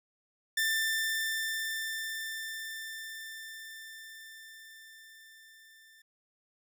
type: tone with level ramp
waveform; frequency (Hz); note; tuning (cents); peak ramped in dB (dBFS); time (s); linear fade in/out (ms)
sawtooth; 1782; A6; +22; -23 to -53; 0.57-6.02; 5
effects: none